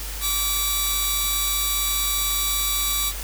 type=tone pair together; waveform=5% pulse; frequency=1159 / 3875 Hz; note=D6 / B7; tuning=-23 / -34 cents; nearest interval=octave + major sixth; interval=2089 cents; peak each=-13 / -16 dBFS; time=0.2-3.13 s; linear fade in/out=50 ms; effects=added 49 Hz sine -31 dBFS peak until 3.23 s + white hiss -34 dBFS RMS until 3.23 s